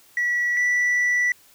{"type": "tone pair in turn", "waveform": "sine", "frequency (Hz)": [1940, 1962.5], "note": ["B6", "B6"], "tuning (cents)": [-31, -11], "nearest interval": "unison", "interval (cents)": 20, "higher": "second", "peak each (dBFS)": [-18, -15], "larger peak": "second", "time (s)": [[0.17, 0.57], [0.57, 1.32]], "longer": "second", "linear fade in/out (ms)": 2, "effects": ["tanh soft clip ceiling -17 dBFS", "white hiss -54 dBFS RMS until 1.54 s"]}